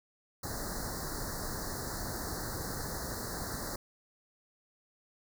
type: band-stop noise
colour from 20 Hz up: pink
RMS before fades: -38 dBFS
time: 0.43-3.76 s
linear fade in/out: 5 ms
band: 1900 to 4100 Hz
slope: 96 dB/octave
effects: none